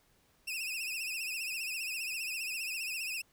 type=tone with vibrato; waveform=sawtooth; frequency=2600 Hz; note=E7; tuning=24 cents flat; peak=-32 dBFS; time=0.47-3.22 s; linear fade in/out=10 ms; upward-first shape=triangle; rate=15 Hz; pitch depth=120 cents each way; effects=pink hiss -69 dBFS RMS until 3.32 s